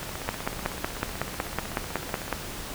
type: two click trains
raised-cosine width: 0.5 ms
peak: -10 / -20 dBFS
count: 12 / 37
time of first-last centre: 0.29-2.327 / 0.03-2.28 s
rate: 5.4 / 16 Hz
effects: pink hiss -37 dBFS RMS until 2.74 s